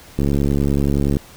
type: click train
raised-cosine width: 3 ms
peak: -6 dBFS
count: 70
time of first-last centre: 0.19-1.169 s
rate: 70.5 Hz
effects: pink hiss -43 dBFS RMS until 1.36 s